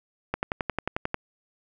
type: click train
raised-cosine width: 0.5 ms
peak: -11 dBFS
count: 10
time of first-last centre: 0.34-1.144 s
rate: 11.2 Hz
effects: none